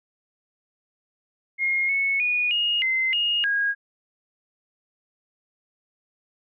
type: tone with pitch steps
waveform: sine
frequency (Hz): 2142 / 2203 / 2458 / 2860 / 2067 / 2856 / 1637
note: C7 / C#7 / D#7 / F7 / C7 / F7 / G#6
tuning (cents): +40 / -11 / -22 / +41 / -22 / +38 / -25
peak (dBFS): -20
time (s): 1.58-3.75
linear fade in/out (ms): 50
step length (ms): 310
effects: none